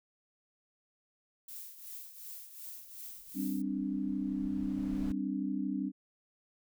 violet noise with tremolo, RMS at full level -44 dBFS, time 1.48-3.62 s, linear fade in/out 5 ms, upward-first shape triangle, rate 2.7 Hz, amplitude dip 70%
brown noise with exponential growth, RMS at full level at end -40 dBFS, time 2.77-5.12 s, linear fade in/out 1 ms, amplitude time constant 510 ms
sine chord, G suspended fourth, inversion none, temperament just, 196 / 261.3 / 294 Hz, G3 / C4 / D4, 0 / -2 / +2 cents, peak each -36 dBFS, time 3.34-5.92 s, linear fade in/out 50 ms
effects none

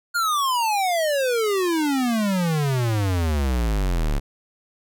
square exponential sweep, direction down, 1443 to 34.04 Hz, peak -20 dBFS, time 0.14-4.2 s, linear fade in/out 20 ms, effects none

